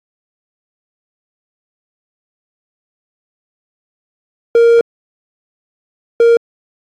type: tone bursts at uneven times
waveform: triangle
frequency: 466.2 Hz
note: A#4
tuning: in tune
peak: -3 dBFS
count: 2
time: 4.55-4.81 / 6.2-6.37 s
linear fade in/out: 2 ms
effects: AAC 32 kbps